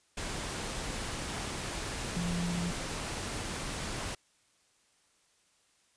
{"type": "tone in noise", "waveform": "sine", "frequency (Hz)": 173.6, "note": "F3", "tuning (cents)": -10, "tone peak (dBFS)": -31, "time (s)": [2.16, 2.71], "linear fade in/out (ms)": 5, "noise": "pink", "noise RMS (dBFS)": -37, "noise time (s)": [0.17, 4.15], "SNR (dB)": 3, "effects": ["white hiss -69 dBFS RMS until 5.96 s", "resampled to 22050 Hz"]}